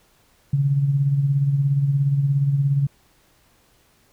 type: tone with tremolo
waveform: sine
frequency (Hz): 140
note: C#3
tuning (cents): +18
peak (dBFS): -14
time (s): 0.53-2.87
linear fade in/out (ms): 5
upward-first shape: sine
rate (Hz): 17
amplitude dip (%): 50
effects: pink hiss -59 dBFS RMS until 4.12 s